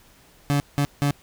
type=tone bursts at uneven times; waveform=30% pulse; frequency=143.1 Hz; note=D3; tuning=45 cents flat; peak=-16 dBFS; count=3; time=0.5-0.6 / 0.78-0.85 / 1.02-1.11 s; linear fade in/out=0 ms; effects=pink hiss -54 dBFS RMS until 1.22 s